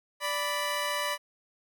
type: tone pair together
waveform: 15% pulse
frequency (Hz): 585.7 / 987.8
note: D5 / B5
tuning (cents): -5 / 0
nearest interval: major sixth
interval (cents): 905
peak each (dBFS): -25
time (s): 0.2-1.18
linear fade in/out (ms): 50
effects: none